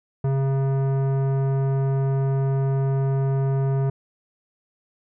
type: tone with tanh clipping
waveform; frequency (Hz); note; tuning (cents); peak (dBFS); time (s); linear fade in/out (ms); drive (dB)
sine; 135.6; C#3; -38; -21; 0.24-3.9; 5; 15
effects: none